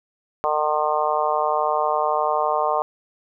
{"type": "harmonic tone", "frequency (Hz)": 151.8, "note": "D#3", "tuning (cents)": -42, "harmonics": [3, 4, 5, 6, 7, 8], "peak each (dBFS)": [-28, -24, -24, -27, -24, -29], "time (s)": [0.44, 2.82], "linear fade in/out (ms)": 0, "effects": []}